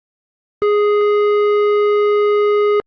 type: tone with hard clipping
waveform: sine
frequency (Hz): 415.3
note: G#4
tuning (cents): 0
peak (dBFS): -13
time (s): 0.62-2.8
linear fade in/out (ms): 0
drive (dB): 16
effects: low-pass 2000 Hz 12 dB/octave + Opus 24 kbps